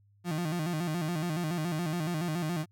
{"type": "tone with vibrato", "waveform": "35% pulse", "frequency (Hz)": 164.81, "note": "E3", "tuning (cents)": 0, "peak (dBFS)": -28, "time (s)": [0.24, 2.66], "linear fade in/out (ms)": 50, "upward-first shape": "square", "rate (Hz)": 7.1, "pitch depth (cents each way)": 110, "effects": ["added 101 Hz sine -61 dBFS peak until 2.71 s"]}